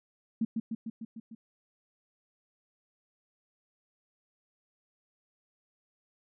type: tone with echo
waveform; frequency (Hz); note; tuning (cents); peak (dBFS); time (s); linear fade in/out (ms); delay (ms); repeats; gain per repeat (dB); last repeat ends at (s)
sine; 225; A3; +39; -25; 0.41-0.45; 5; 150; 6; -3; 1.35
effects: none